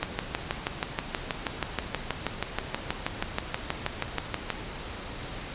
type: click train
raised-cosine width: 0.3 ms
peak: -10 dBFS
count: 29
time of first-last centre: 0.03-4.503 s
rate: 6.26 Hz
effects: pink hiss -38 dBFS RMS until 5.54 s + resampled to 8000 Hz